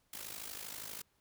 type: noise with amplitude modulation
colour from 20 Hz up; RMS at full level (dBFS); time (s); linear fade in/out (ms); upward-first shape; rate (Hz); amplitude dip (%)
white; -42; 0.13-1.02; 5; sine; 52.5; 75
effects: pink hiss -75 dBFS RMS until 1.2 s